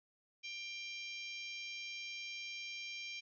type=harmonic tone with a mistuned harmonic; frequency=790 Hz; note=G5; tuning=13 cents sharp; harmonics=3 / 4 / 5 / 6 / 7 / 8; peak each=-45 / -50 / -54 / -55 / -53 / -57 dBFS; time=0.43-3.21 s; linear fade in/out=20 ms; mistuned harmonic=8; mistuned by=+24 cents; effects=none